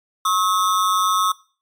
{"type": "ring-modulated tone", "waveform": "square", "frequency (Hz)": 1189, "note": "D6", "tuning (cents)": 21, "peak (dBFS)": -14, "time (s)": [0.25, 1.32], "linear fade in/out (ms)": 5, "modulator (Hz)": 96.3, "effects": ["noise-tail reverb RT60 0.4 s tail -21 dB re dry", "MP3 64 kbps"]}